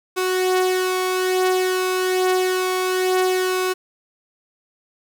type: tone with flanger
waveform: sawtooth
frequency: 370 Hz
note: F#4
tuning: in tune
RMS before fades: -20 dBFS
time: 0.16-3.74 s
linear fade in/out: 20 ms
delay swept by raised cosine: 1.9 to 3.6 ms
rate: 0.58 Hz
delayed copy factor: +0.5
effects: 9-bit